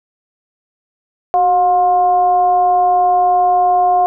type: tone with frequency modulation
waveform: sine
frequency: 717 Hz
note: F5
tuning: 45 cents sharp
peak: -9 dBFS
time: 1.34-4.06 s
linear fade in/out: 0 ms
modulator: 343 Hz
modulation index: 0.41
effects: none